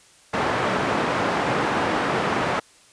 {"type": "band-pass noise", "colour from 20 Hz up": "white", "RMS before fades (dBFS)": -23, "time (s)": [0.33, 2.6], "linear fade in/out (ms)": 10, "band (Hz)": [120, 1200], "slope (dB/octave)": 12, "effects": ["white hiss -53 dBFS RMS until 2.92 s", "resampled to 22050 Hz"]}